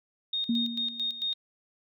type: tone with tremolo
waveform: sine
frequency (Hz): 3700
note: A#7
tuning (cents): -14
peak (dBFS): -27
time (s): 0.33-1.34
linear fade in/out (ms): 5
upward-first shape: square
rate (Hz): 4.5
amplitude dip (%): 70
type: tone with exponential decay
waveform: sine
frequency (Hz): 233.1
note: A#3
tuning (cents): 0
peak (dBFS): -22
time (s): 0.49-1.28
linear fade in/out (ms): 5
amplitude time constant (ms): 170
effects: none

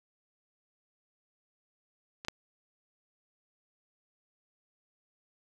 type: clicks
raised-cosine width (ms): 0.2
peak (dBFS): -25 / -12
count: 2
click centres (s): 2.249 / 2.284
effects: none

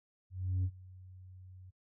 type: tone with ADSR envelope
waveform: sine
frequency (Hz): 92.5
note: F#2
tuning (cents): 0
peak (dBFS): -26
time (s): 0.3-1.71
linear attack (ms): 340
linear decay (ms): 63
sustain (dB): -24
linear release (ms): 18
effects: noise-tail reverb RT60 0.1 s tail -23 dB re dry + tanh soft clip ceiling -28 dBFS

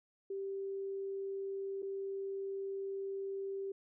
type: tone with dropouts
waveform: sine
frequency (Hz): 391.1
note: G4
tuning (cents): -4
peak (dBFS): -37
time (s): 0.3-3.72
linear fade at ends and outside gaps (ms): 5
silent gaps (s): 1.822-1.827
effects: none

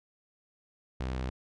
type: tone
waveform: sawtooth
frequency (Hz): 64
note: C2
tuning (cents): -38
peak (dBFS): -28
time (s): 1-1.3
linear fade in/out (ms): 5
effects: low-pass 5000 Hz 12 dB/octave

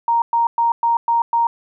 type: tone bursts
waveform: sine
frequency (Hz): 932.3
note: A#5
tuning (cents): 0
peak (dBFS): -13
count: 6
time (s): 0.08-1.47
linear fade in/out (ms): 2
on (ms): 140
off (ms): 110
effects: none

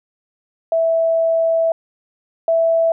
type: tone pair in turn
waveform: sine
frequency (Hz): 657 / 659.4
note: E5 / E5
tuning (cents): -6 / 0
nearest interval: unison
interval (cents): 6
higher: second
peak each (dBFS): -13 / -12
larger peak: second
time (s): 0.72-1.72 / 2.48-2.92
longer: first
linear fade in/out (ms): 2
effects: none

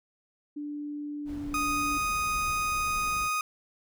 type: tone with pitch glide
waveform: sine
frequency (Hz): 293.7 to 290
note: D4 to D4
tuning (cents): 0 to -22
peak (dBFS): -33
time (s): 0.56-1.98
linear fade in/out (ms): 10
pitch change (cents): -22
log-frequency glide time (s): 1.19-1.42
type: noise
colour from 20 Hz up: brown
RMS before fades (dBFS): -41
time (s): 1.25-3.3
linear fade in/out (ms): 50
type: tone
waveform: 30% pulse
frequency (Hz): 1244.5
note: D#6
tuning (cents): 0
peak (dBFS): -24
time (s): 1.54-3.41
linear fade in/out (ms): 2
effects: none

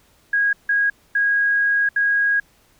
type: tone bursts at uneven times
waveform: sine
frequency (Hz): 1643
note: G#6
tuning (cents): -19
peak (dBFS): -15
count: 4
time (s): 0.33-0.53 / 0.69-0.9 / 1.15-1.89 / 1.96-2.4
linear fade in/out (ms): 5
effects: pink hiss -57 dBFS RMS until 2.79 s

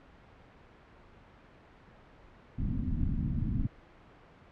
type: low-pass noise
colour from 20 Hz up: pink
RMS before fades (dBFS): -31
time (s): 2.58-3.67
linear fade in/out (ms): 5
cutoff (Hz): 270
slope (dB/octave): 48
effects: pink hiss -56 dBFS RMS until 4.51 s + low-pass 2000 Hz 12 dB/octave

